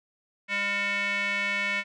square tone with band-pass filter, 201.6 Hz, G3, 49 cents sharp, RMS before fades -28 dBFS, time 0.48-1.84 s, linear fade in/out 50 ms, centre 2200 Hz, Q 4.6, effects resampled to 22050 Hz

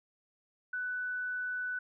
sine tone, 1492 Hz, F#6, 14 cents sharp, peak -33 dBFS, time 0.73-1.79 s, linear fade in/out 5 ms, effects none

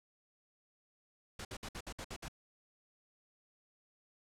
pink noise bursts, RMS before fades -44 dBFS, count 8, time 1.39-2.283 s, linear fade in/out 5 ms, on 60 ms, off 59 ms, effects low-pass 9000 Hz 12 dB/octave

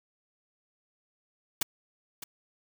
white noise with echo, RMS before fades -27 dBFS, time 1.61-1.63 s, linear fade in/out 5 ms, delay 610 ms, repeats 1, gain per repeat -13 dB, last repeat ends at 2.24 s, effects none

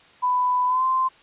sine tone with pitch glide, 996 to 1040.1 Hz, B5 to C6, +14 to -11 cents, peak -18 dBFS, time 0.22-1.09 s, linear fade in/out 20 ms, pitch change +75 cents, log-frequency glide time 0.67-0.84 s, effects white hiss -52 dBFS RMS until 1.22 s + resampled to 8000 Hz

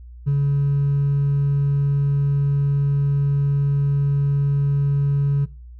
triangle tone with hard clipping, 141.2 Hz, C#3, 32 cents sharp, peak -15 dBFS, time 0.26-5.46 s, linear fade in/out 20 ms, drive 2 dB, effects noise-tail reverb RT60 0.4 s tail -22 dB re dry + added 60 Hz sine -37 dBFS peak until 5.79 s

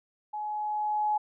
sine tone with level ramp, 845 Hz, G#5, 30 cents sharp, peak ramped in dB -32 to -23 dBFS, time 0.33-1.18 s, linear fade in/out 10 ms, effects none

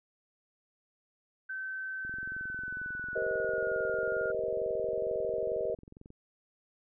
sine tone with pitch glide, 1538 to 1418.5 Hz, G6 to F6, -33 to +27 cents, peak -35 dBFS, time 1.49-4.32 s, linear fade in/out 10 ms, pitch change -140 cents, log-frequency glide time 2.26-3.9 s
click train, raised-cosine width 3 ms, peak -37 dBFS, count 91, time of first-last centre 2.05-6.104 s, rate 22.2 Hz
sine chord, C minor seventh, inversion second, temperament just, 392.4 / 470.9 / 523.3 / 627.9 Hz, G4 / Bb4 / C5 / Eb5, +2 / +18 / 0 / +16 cents, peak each -37 / -34 / -37 / -34 dBFS, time 3.15-5.75 s, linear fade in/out 10 ms
effects none

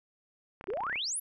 clicks, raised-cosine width 0.5 ms, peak -28 dBFS, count 12, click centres 0.611 / 0.641 / 0.672 / 0.703 / 0.736 / 0.772 / 0.806 / 0.836 / 0.867 / 0.897 / 0.928 / 0.958 s
sine exponential sweep, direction up, 350.5 to 11910 Hz, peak -31 dBFS, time 0.68-1.2 s, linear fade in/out 10 ms
effects none

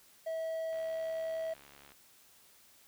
triangle tone, 648 Hz, E5, 30 cents flat, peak -32 dBFS, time 0.26-1.54 s, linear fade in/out 10 ms
click train, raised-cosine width 0.3 ms, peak -39 dBFS, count 85, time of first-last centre 0.73-1.92 s, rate 70.6 Hz
effects white hiss -62 dBFS RMS until 2.87 s

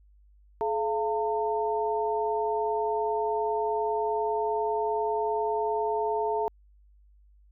sine tone cluster, 427.6 / 685 / 905 Hz, A4 / F5 / A5, -49 / -34 / +48 cents, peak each -28 / -32 / -29 dBFS, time 0.61-6.48 s, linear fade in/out 0 ms, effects added 50 Hz sine -55 dBFS peak until 7.51 s

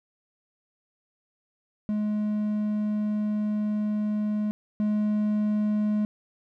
triangle tone pair in turn, 210.8 / 210.8 Hz, G#3 / G#3, +26 / +26 cents, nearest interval unison, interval 0 cents, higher neither, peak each -22 / -20 dBFS, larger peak second, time 1.89-4.51 / 4.8-6.05 s, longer first, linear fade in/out 0 ms, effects none

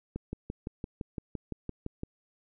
click train, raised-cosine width 3 ms, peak -22 dBFS, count 12, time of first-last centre 0.16-2.034 s, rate 5.87 Hz, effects none

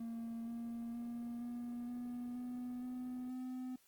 triangle tone with pitch steps, 230 / 233.3 / 236.7 / 240.2 / 243.7 / 247.2 / 250.8 / 254.5 Hz, A#3 / A#3 / A#3 / B3 / B3 / B3 / B3 / C4, -23 / +2 / +27 / -48 / -23 / +2 / +27 / -48 cents, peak -39 dBFS, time 0-3.76 s, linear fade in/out 5 ms, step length 470 ms, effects white hiss -71 dBFS RMS until 3.87 s + Opus 24 kbps

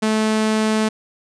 sawtooth tone, 217.4 Hz, A3, 21 cents flat, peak -12 dBFS, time 0.02-0.89 s, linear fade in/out 10 ms, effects resampled to 22050 Hz

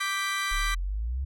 30% pulse chord, G major, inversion second, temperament equal, 1174.7 / 1568 / 1975.5 Hz, D6 / G6 / B6, 0 / 0 / 0 cents, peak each -28 / -31 / -28 dBFS, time 0-0.75 s, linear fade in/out 10 ms
sine exponential sweep, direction up, 33.11 to 69.8 Hz, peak -27 dBFS, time 0.51-1.25 s, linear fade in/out 10 ms
effects low-pass 12000 Hz 12 dB/octave

